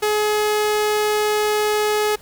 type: tone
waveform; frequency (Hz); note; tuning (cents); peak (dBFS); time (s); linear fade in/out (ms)
sawtooth; 422.7; G#4; +31; -13; 0.02-2.16; 10
effects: pink hiss -47 dBFS RMS until 2.21 s